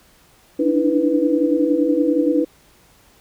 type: tone cluster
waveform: sine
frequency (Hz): 290 / 300.6 / 327.3 / 494.8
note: D4 / D4 / E4 / B4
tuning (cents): -22 / +40 / -12 / +3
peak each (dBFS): -20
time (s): 0.59-2.45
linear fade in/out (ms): 10
effects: pink hiss -53 dBFS RMS until 3.2 s